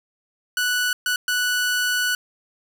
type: tone bursts at uneven times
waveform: sawtooth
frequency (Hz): 1480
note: F#6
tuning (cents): 0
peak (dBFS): -16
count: 3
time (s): 0.57-0.93 / 1.06-1.16 / 1.28-2.15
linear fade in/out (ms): 2
effects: none